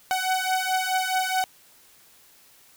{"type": "beating tone pair", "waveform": "sawtooth", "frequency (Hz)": [747, 751.7], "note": ["F#5", "F#5"], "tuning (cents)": [16, 27], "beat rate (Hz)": 4.7, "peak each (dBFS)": -22, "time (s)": [0.11, 1.44], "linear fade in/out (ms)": 0, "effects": ["white hiss -55 dBFS RMS until 2.76 s"]}